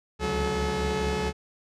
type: tone cluster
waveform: sawtooth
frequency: 67.5 / 72 / 184.4 / 430.1 Hz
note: C#2 / D2 / F#3 / A4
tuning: -45 / -34 / -6 / -39 cents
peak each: -30 / -28 / -28 / -24 dBFS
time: 0.19-1.33 s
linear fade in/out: 50 ms
effects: low-pass 7000 Hz 12 dB/octave